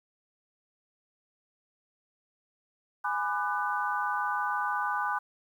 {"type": "chord", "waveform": "sine", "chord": "G# half-diminished seventh", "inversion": "none", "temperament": "just", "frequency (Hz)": [830.6, 996.7, 1196.1, 1495.1], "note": ["G#5", "B5", "D6", "F#6"], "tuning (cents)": [0, 16, 31, 18], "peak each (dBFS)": -33, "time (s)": [3.04, 5.19], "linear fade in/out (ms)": 10, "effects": ["10-bit"]}